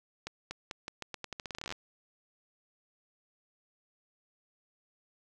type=accelerating click train; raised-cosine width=0.2 ms; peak=-21 dBFS; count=21; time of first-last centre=0.27-1.724 s; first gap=240 ms; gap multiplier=0.84; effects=none